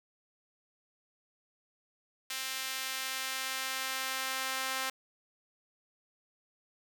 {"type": "tone with high-pass filter sweep", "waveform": "sawtooth", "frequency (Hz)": 263.2, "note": "C4", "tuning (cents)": 10, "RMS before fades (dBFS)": -36, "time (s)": [2.3, 4.9], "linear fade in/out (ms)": 5, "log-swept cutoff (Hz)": [2400, 1200], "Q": 0.77, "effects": []}